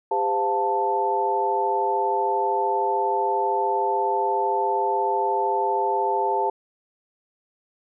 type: tone cluster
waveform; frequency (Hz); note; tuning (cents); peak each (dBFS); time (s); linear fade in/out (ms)
sine; 400.1 / 513 / 699 / 883; G4 / C5 / F5 / A5; +35 / -34 / +1 / +6; -26 / -29 / -29 / -22; 0.11-6.5; 5
effects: none